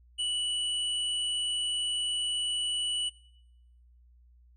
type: tone pair together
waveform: sine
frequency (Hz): 2954 / 8869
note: F#7 / C#9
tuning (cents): -3 / 0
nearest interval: octave + perfect fifth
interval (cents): 1903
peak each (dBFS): -28 / -38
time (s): 0.18-3.1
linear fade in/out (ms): 20
effects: noise-tail reverb RT60 1.0 s tail -25 dB re dry + added 60 Hz sine -56 dBFS peak until 4.56 s